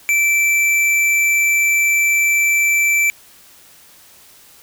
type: tone with tanh clipping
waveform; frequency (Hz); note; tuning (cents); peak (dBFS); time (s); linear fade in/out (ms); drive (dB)
sine; 2332; D7; -13; -14; 0.09-3.1; 0; 16
effects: white hiss -46 dBFS RMS until 4.62 s